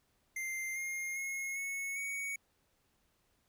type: tone with pitch steps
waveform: square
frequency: 2093 / 2128 / 2164 / 2201 / 2238 Hz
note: C7 / C7 / C#7 / C#7 / C#7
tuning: 0 / +29 / -42 / -13 / +16 cents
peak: -37 dBFS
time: 0.36-2.36 s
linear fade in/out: 5 ms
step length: 400 ms
effects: pink hiss -75 dBFS RMS until 3.48 s